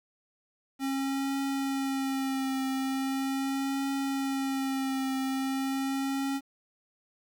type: tone with vibrato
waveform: square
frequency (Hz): 269.6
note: C#4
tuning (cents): -48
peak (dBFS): -29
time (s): 0.79-6.41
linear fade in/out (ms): 50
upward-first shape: triangle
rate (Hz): 0.4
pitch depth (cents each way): 29
effects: 10-bit